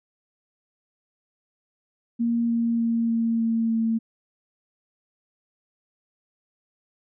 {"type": "tone with pitch steps", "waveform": "sine", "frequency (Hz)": [233.8, 232.2, 230.6, 229, 227.4, 225.8], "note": ["A#3", "A#3", "A#3", "A#3", "A#3", "A3"], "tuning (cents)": [5, -7, -19, -31, -43, 45], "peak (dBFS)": -20, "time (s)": [2.19, 3.99], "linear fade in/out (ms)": 20, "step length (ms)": 300, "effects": []}